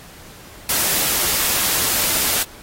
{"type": "noise", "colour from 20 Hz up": "white", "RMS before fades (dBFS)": -19, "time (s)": [0.69, 2.43], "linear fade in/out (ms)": 2, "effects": ["pink hiss -42 dBFS RMS until 2.62 s", "AAC 48 kbps"]}